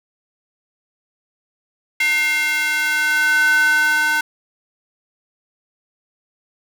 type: tone with high-pass filter sweep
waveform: square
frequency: 302.7 Hz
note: D#4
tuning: 48 cents flat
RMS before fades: -17 dBFS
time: 2-4.21 s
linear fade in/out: 5 ms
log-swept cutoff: 2100 to 1300 Hz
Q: 5.7
effects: none